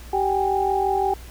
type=tone cluster; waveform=sine; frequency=388.1 / 771 / 817 Hz; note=G4 / G5 / G#5; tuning=-17 / -29 / -29 cents; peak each=-23 dBFS; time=0.13-1.14 s; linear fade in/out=5 ms; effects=added 60 Hz sine -38 dBFS peak until 1.3 s + pink hiss -45 dBFS RMS until 1.3 s